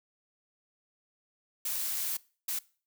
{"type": "noise bursts at uneven times", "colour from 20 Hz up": "blue", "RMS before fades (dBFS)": -33, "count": 2, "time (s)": [[1.65, 2.17], [2.48, 2.59]], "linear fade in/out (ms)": 5, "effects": ["noise-tail reverb RT60 0.4 s tail -22 dB re dry"]}